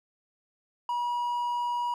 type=tone; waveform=triangle; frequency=964 Hz; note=B5; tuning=42 cents flat; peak=-25 dBFS; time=0.89-1.94 s; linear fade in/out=2 ms; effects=none